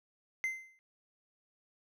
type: tone with exponential decay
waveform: triangle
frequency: 2073 Hz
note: C7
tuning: 17 cents flat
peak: -27 dBFS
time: 0.44-0.79 s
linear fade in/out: 0 ms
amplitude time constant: 76 ms
effects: none

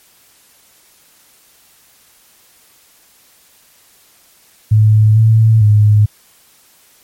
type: tone with pitch steps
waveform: sine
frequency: 107.8 / 111.2 / 105.3 Hz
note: A2 / A2 / G#2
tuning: -35 / +19 / +24 cents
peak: -5 dBFS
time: 4.71-6.06 s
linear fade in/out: 10 ms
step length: 450 ms
effects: white hiss -49 dBFS RMS until 7.03 s + MP3 64 kbps

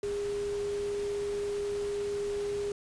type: tone in noise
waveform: sine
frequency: 407.3 Hz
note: G#4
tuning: 34 cents flat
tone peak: -30 dBFS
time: 0.03-2.72 s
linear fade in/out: 2 ms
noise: pink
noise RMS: -45 dBFS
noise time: 0.03-2.72 s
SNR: +12 dB
effects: resampled to 22050 Hz

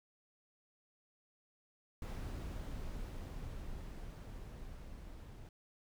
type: noise with level ramp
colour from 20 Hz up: brown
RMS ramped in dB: -41 to -51 dBFS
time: 2.02-5.49 s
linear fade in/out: 2 ms
effects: none

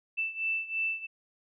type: beating tone pair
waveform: sine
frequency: 2652 / 2655 Hz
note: E7 / E7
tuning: +10 / +12 cents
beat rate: 3 Hz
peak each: -31 / -34 dBFS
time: 0.17-1.07 s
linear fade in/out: 20 ms
effects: none

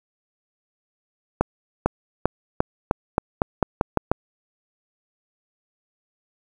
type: accelerating click train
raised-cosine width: 1 ms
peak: -3 dBFS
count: 11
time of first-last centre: 1.41-4.116 s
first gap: 450 ms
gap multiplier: 0.88
effects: 7-bit

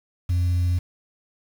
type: tone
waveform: sine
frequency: 88.6 Hz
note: F2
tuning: 25 cents sharp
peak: -16 dBFS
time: 0.29-0.79 s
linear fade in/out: 10 ms
effects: tanh soft clip ceiling -17 dBFS + 7-bit

